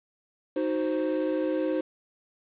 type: chord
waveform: triangle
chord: C diminished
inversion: first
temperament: equal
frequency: 311.1 / 370 / 523.3 Hz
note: Eb4 / Gb4 / C5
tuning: 0 / 0 / 0 cents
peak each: -26 / -30 / -27 dBFS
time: 0.56-1.81 s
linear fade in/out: 5 ms
effects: resampled to 8000 Hz + 8-bit